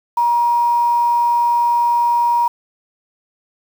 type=tone with quantisation; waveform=sine; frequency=950 Hz; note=A#5; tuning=33 cents sharp; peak=-12 dBFS; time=0.17-2.48 s; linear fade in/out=5 ms; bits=6; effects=none